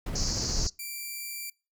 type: noise with tremolo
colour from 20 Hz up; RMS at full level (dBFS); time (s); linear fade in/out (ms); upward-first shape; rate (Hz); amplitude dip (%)
brown; -30; 0.06-0.67; 5; square; 14; 25
type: band-pass noise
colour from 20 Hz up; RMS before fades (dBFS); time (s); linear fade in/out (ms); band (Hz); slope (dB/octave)
pink; -33; 0.15-0.7; 10; 4400 to 6900; 96
type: tone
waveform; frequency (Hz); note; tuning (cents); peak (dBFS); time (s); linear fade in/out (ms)
5% pulse; 2349; D7; 0; -26; 0.79-1.5; 5
effects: noise-tail reverb RT60 0.3 s tail -24 dB re dry